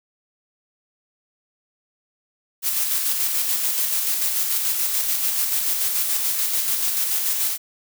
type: noise with tremolo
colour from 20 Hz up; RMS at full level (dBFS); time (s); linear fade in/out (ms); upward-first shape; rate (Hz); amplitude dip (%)
blue; -21; 2.62-7.58; 50; square; 6.9; 30
effects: none